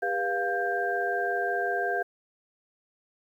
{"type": "tone cluster", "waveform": "sine", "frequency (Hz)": [400.6, 486.1, 701, 1584], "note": ["G4", "B4", "F5", "G6"], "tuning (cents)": [38, -28, 6, 18], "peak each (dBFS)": [-32, -34, -29, -30], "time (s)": [0.02, 2.03], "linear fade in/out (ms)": 10, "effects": ["10-bit"]}